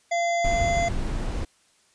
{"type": "harmonic tone", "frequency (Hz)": 687, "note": "F5", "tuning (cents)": -29, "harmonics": [1, 3, 5, 7, 9, 10], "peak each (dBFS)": [-22, -29, -40, -44, -44, -38], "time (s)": [0.11, 0.89], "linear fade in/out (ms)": 10}
{"type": "noise", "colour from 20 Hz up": "brown", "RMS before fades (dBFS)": -27, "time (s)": [0.44, 1.45], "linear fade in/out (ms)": 5}
{"effects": ["white hiss -62 dBFS RMS until 1.94 s", "resampled to 22050 Hz"]}